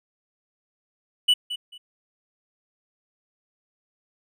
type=tone with echo; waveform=triangle; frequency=2960 Hz; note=F#7; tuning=in tune; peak=-13 dBFS; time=1.28-1.34 s; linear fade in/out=10 ms; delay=220 ms; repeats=2; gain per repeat=-13 dB; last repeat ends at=1.78 s; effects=none